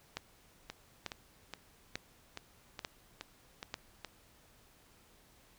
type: two click trains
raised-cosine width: 0.2 ms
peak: -20 / -24 dBFS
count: 5 / 9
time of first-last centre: 0.17-3.741 / 0.7-4.047 s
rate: 1.12 / 2.39 Hz
effects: pink hiss -64 dBFS RMS until 5.58 s